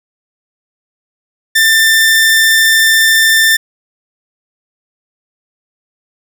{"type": "tone", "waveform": "sawtooth", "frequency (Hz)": 1786, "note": "A6", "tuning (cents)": 25, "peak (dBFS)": -3, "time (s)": [1.55, 3.57], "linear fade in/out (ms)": 10, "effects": []}